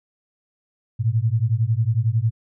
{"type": "beating tone pair", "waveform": "sine", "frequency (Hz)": [107.7, 118.7], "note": ["A2", "A#2"], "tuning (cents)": [-37, 32], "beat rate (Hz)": 11, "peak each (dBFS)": -20, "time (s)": [0.99, 2.31], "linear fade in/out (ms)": 20, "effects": []}